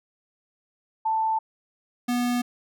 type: tone pair in turn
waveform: sine / square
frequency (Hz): 884 / 244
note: A5 / B3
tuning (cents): +8 / -21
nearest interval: octave + minor seventh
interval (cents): 2229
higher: first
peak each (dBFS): -21 / -23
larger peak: first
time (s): 1.05-1.39 / 2.08-2.42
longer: neither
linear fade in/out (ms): 10
effects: none